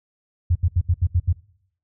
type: tone bursts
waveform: sine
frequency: 87.31 Hz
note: F2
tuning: in tune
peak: -14 dBFS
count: 7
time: 0.5-1.329 s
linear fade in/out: 10 ms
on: 55 ms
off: 74 ms
effects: noise-tail reverb RT60 0.7 s tail -23 dB re dry

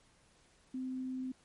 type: tone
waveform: sine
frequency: 258.3 Hz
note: C4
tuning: 22 cents flat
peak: -36 dBFS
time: 0.74-1.32 s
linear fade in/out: 5 ms
effects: pink hiss -67 dBFS RMS until 1.44 s + MP3 48 kbps

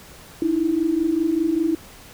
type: tone pair together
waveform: sine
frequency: 304.5 / 329.6 Hz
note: D#4 / E4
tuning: -37 / 0 cents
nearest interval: minor second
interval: 137 cents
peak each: -23 / -19 dBFS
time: 0.42-1.75 s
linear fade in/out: 2 ms
effects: pink hiss -44 dBFS RMS until 2.13 s

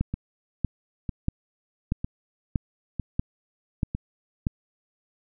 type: two click trains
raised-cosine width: 5 ms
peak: -11 / -16 dBFS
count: 8 / 5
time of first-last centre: 0.01-4.469 / 0.14-3.95 s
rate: 1.57 / 1.05 Hz
effects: none

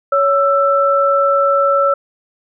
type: tone pair together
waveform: sine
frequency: 559 / 1329.5 Hz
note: C#5 / E6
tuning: +14 / +14 cents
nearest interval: octave + minor third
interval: 1500 cents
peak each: -13 dBFS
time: 0.12-1.94 s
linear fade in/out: 5 ms
effects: none

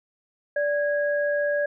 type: tone pair together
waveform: sine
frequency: 583 / 1649 Hz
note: D5 / G#6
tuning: -13 / -13 cents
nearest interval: octave + tritone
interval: 1800 cents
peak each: -22 / -28 dBFS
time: 0.56-1.66 s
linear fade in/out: 5 ms
effects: none

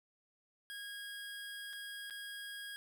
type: tone with dropouts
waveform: 25% pulse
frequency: 1640 Hz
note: G#6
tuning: 22 cents flat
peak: -40 dBFS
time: 0.7-2.76 s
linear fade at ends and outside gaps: 0 ms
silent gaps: 1.73-1.733 / 2.099-2.107 s
effects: none

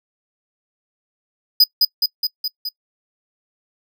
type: tone with echo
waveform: square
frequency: 4978 Hz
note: D#8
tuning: in tune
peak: -8 dBFS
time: 1.6-1.64 s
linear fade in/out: 5 ms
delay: 210 ms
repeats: 5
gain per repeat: -3 dB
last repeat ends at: 2.69 s
effects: noise-tail reverb RT60 0.1 s tail -25 dB re dry

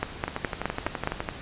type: two click trains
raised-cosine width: 0.5 ms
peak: -13 / -10 dBFS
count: 13 / 6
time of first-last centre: 0.28-1.288 / 0.03-1.074 s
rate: 11.9 / 4.79 Hz
effects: pink hiss -40 dBFS RMS until 1.41 s + resampled to 8000 Hz

